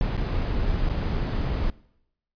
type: noise with dropouts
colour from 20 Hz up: brown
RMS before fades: -25 dBFS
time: 0.01-1.7 s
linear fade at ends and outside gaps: 1 ms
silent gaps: 0.168-0.176 / 0.89-0.897 s
effects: noise-tail reverb RT60 0.8 s tail -22 dB re dry + resampled to 11025 Hz